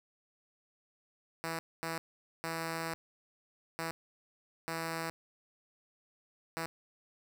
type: tone bursts at uneven times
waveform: 5% pulse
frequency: 163.9 Hz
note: E3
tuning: 10 cents flat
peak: -24 dBFS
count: 6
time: 1.44-1.59 / 1.83-1.98 / 2.44-2.94 / 3.79-3.91 / 4.68-5.1 / 6.57-6.66 s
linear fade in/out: 0 ms
effects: none